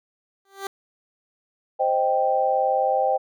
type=tone with exponential growth; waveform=15% pulse; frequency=392 Hz; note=G4; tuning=in tune; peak=-19 dBFS; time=0.45-0.67 s; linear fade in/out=2 ms; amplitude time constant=47 ms
type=chord; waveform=sine; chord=C minor; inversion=none; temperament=equal; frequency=523.3 / 622.3 / 784 Hz; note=C5 / Eb5 / G5; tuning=0 / 0 / 0 cents; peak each=-23 / -25 / -21 dBFS; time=1.79-3.18 s; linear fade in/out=20 ms
effects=none